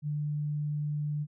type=tone; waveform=sine; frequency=148.5 Hz; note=D3; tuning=20 cents sharp; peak=-29 dBFS; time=0.02-1.27 s; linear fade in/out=50 ms; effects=none